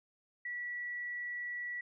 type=tone; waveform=sine; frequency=1945 Hz; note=B6; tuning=27 cents flat; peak=-37 dBFS; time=0.45-1.81 s; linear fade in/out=5 ms; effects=none